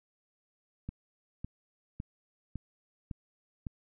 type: click train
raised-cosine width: 5 ms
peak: -25 dBFS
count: 6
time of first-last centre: 0.89-3.668 s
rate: 1.8 Hz
effects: none